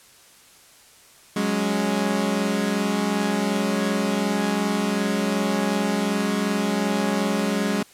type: chord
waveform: sawtooth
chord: F# suspended second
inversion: none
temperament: equal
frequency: 185 / 207.7 / 277.2 Hz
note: F#3 / G#3 / C#4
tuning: 0 / 0 / 0 cents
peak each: -23 / -19 / -24 dBFS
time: 1.36-7.83 s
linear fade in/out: 5 ms
effects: white hiss -51 dBFS RMS until 7.93 s + low-pass 11000 Hz 12 dB/octave